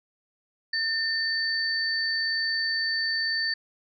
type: tone pair together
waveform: sine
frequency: 1800 / 4541 Hz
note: A6 / C#8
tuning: +39 / +41 cents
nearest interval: octave + major third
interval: 1602 cents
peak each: -27 dBFS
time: 0.73-3.54 s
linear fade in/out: 5 ms
effects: none